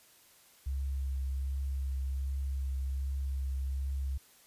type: tone with vibrato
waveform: sine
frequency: 67.5 Hz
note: C#2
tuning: 45 cents flat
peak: -31 dBFS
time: 0.66-4.18 s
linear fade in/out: 10 ms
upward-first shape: triangle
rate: 1.3 Hz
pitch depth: 21 cents each way
effects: white hiss -61 dBFS RMS until 4.46 s + resampled to 32000 Hz